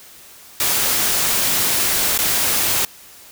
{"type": "noise with dropouts", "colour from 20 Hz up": "white", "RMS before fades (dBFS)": -18, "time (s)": [0.6, 2.85], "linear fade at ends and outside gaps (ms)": 2, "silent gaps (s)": [2.178, 2.188], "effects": ["white hiss -43 dBFS RMS until 3.31 s"]}